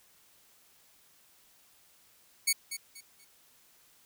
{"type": "tone with echo", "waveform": "10% pulse", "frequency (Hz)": 2228, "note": "C#7", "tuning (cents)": 8, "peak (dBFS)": -15, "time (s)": [2.47, 2.53], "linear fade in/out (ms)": 10, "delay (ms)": 240, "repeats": 3, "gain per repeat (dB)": -11, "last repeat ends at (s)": 3.25, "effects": ["white hiss -63 dBFS RMS until 4.05 s"]}